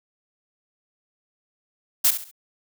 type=noise with echo; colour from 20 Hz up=blue; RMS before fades=-17 dBFS; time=2.04-2.11 s; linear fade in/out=10 ms; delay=68 ms; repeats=3; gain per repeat=-10 dB; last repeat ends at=2.314 s; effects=none